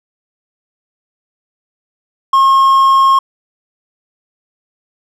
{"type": "tone", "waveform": "triangle", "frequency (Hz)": 1078, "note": "C#6", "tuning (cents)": -49, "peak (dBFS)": -4, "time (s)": [2.33, 3.19], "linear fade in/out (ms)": 5, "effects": []}